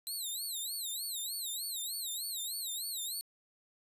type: tone with vibrato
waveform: 10% pulse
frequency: 3996 Hz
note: B7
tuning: 20 cents sharp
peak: -29 dBFS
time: 0.07-3.21 s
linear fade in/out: 0 ms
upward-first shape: sine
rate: 3.3 Hz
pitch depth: 190 cents each way
effects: resampled to 32000 Hz